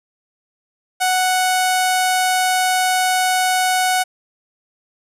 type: tone with low-pass filter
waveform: sawtooth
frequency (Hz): 740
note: F#5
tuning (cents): 0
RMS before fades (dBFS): -17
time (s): 1-4.04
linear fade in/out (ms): 20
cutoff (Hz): 11000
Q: 1.8
effects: none